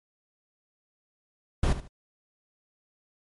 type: noise with echo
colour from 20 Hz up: brown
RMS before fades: -22 dBFS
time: 1.63-1.73 s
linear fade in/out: 5 ms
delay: 74 ms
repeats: 2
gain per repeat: -12 dB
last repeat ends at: 1.878 s
effects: MP3 48 kbps